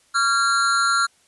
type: tone with amplitude modulation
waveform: square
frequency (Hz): 1380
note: F6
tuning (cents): -21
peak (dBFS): -14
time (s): 0.14-1.07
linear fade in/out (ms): 20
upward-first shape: sine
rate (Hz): 252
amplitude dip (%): 75
effects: white hiss -59 dBFS RMS until 1.27 s + resampled to 24000 Hz